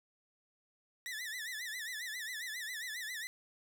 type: tone with vibrato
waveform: sawtooth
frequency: 1859 Hz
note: A#6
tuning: 5 cents flat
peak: -36 dBFS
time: 1.06-3.27 s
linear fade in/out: 0 ms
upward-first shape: sine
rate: 7.4 Hz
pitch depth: 150 cents each way
effects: none